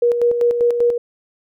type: tone with tremolo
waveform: sine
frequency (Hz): 477.6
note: A#4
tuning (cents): +42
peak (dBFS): -11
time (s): 0.02-0.98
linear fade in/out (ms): 5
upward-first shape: square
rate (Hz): 5.1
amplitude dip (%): 50
effects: none